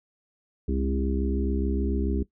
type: harmonic tone with a mistuned harmonic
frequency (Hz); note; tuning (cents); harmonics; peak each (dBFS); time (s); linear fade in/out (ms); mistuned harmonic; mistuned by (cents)
66.9; C2; +39; 1 / 3 / 4 / 5 / 6; -26 / -31 / -32 / -33 / -34; 0.68-2.23; 5; 3; +18
effects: noise-tail reverb RT60 0.1 s tail -17 dB re dry